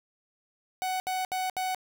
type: tone bursts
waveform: 45% pulse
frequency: 746 Hz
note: F#5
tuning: 14 cents sharp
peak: -28 dBFS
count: 4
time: 0.82-1.747 s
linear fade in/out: 0 ms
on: 180 ms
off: 69 ms
effects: none